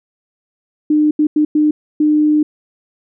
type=tone bursts at uneven times; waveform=sine; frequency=302.3 Hz; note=D#4; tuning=50 cents flat; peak=-9 dBFS; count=5; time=0.9-1.11 / 1.19-1.27 / 1.36-1.45 / 1.55-1.71 / 2-2.43 s; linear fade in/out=5 ms; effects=none